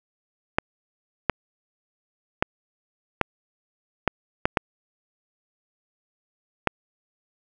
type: clicks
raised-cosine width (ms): 0.5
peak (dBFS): -3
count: 8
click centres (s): 0.585 / 1.297 / 2.425 / 3.213 / 4.077 / 4.455 / 4.572 / 6.673
effects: none